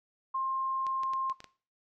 sine tone, 1060 Hz, C6, 22 cents sharp, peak -29 dBFS, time 0.34-1.33 s, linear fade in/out 10 ms
clicks, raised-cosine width 0.2 ms, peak -28 dBFS, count 6, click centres 0.867 / 1.034 / 1.135 / 1.298 / 1.404 / 1.443 s
effects noise-tail reverb RT60 0.4 s tail -18 dB re dry

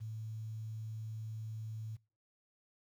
sine tone with quantisation, 110 Hz, A2, in tune, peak -40 dBFS, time 0-1.97 s, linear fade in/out 20 ms, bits 11, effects noise-tail reverb RT60 0.3 s tail -22 dB re dry

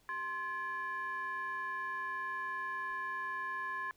triangle ring-modulated tone, 329.6 Hz, E4, in tune, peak -31 dBFS, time 0.09-3.91 s, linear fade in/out 0 ms, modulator 1380 Hz, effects pink hiss -69 dBFS RMS until 3.96 s

